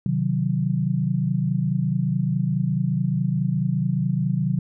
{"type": "chord", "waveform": "sine", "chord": "C diminished", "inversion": "none", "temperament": "equal", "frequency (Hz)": [130.81, 155.56, 185], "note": ["C3", "Eb3", "Gb3"], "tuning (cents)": [0, 0, 0], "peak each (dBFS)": -24, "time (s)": [0.06, 4.59], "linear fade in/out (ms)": 2, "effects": []}